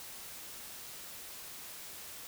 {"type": "silence", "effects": ["white hiss -47 dBFS RMS until 2.27 s"]}